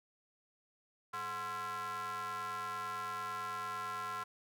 square ring-modulated tone, 155.56 Hz, D#3, in tune, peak -36 dBFS, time 1.13-4.24 s, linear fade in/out 10 ms, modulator 1200 Hz, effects none

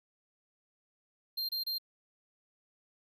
square tone bursts, 4186 Hz, C8, in tune, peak -33 dBFS, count 3, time 1.37-1.784 s, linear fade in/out 10 ms, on 120 ms, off 27 ms, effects none

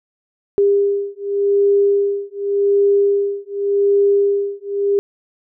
sine beating tone pair, 401.3 / 402.17 Hz, G4 / G4, +41 / +44 cents, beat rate 0.87 Hz, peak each -16 dBFS, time 0.58-4.99 s, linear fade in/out 0 ms, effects none

